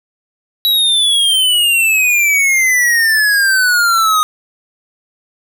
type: exponential sweep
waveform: square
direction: down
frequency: 3916 to 1240 Hz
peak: -10 dBFS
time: 0.65-4.23 s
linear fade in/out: 0 ms
effects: none